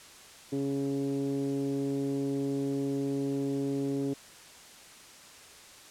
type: tone with low-pass filter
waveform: 10% pulse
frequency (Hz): 138.59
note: C#3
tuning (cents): 0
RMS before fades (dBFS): -31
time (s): 0.52-4.14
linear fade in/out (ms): 10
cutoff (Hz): 340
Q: 5.8
effects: white hiss -51 dBFS RMS until 5.9 s + low-pass 9000 Hz 12 dB/octave